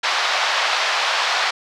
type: band-pass noise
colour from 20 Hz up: pink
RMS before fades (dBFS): -20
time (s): 0.03-1.51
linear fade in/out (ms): 10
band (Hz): 720 to 5000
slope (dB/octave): 24
effects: none